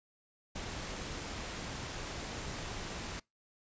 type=noise; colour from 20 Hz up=pink; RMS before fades=-41 dBFS; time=0.55-3.2 s; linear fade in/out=10 ms; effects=noise-tail reverb RT60 0.2 s tail -25 dB re dry + resampled to 16000 Hz